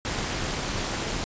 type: noise with amplitude modulation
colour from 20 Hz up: pink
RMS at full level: -26 dBFS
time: 0.05-1.24 s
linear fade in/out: 0 ms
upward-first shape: sine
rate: 228 Hz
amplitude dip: 70%
effects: resampled to 16000 Hz